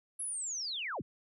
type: linear sweep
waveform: sine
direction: down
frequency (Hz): 11040 to 32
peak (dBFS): -35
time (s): 0.19-1.02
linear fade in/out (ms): 10
effects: none